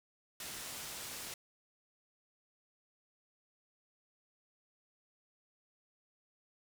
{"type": "low-pass noise", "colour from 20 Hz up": "white", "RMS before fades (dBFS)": -45, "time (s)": [0.4, 1.34], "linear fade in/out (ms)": 2, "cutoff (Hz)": 11000, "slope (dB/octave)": 12, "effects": []}